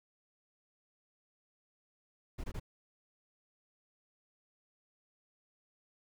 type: noise bursts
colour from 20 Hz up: brown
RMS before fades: -39 dBFS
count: 3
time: 2.38-2.599 s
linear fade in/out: 10 ms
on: 59 ms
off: 21 ms
effects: none